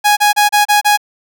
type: tone bursts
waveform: sawtooth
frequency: 830 Hz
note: G#5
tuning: 1 cent flat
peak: -4 dBFS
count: 6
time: 0.04-0.975 s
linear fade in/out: 20 ms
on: 130 ms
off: 31 ms
effects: none